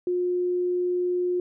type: tone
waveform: sine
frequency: 357.9 Hz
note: F4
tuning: 42 cents sharp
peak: -22 dBFS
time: 0.07-1.4 s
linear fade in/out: 2 ms
effects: none